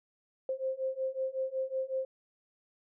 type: beating tone pair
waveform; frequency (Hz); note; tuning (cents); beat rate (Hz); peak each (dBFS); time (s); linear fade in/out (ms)
sine; 523.3 / 528.7; C5 / C5; 0 / +18; 5.4; -35 / -34; 0.49-2.05; 2
effects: none